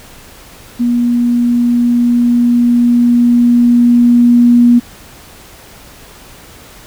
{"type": "tone with level ramp", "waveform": "sine", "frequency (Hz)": 240.2, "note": "B3", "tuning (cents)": -48, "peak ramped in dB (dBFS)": [-9, -3], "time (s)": [0.79, 4.8], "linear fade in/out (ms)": 20, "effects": ["pink hiss -37 dBFS RMS until 6.86 s"]}